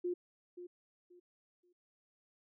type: tone with echo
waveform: sine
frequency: 355 Hz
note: F4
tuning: 28 cents sharp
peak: -33 dBFS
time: 0.04-0.14 s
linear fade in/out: 10 ms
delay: 530 ms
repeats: 3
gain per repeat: -12 dB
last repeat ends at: 1.73 s
effects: none